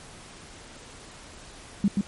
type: tone with echo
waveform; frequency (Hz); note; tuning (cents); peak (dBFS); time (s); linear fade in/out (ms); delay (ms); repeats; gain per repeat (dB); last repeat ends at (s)
sine; 200; G3; +35; -17; 1.84-1.88; 2; 130; 1; -3; 2.01
effects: pink hiss -46 dBFS RMS until 2.07 s + MP3 48 kbps